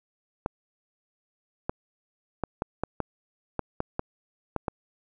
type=clicks; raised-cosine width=1 ms; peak=-13 dBFS; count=11; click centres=0.461 / 1.695 / 2.437 / 2.621 / 2.836 / 3.003 / 3.593 / 3.804 / 3.994 / 4.563 / 4.682 s; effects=none